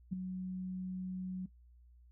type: tone with ADSR envelope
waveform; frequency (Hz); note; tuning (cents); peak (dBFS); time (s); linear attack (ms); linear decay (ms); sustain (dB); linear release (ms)
sine; 185; F#3; 0; -30; 0.11-1.46; 20; 6; -7; 6
effects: noise-tail reverb RT60 0.1 s tail -18 dB re dry + added 60 Hz sine -58 dBFS peak until 2.11 s